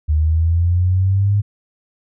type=exponential sweep; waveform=sine; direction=up; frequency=75.3 to 103.7 Hz; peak=-12 dBFS; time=0.08-1.42 s; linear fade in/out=20 ms; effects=none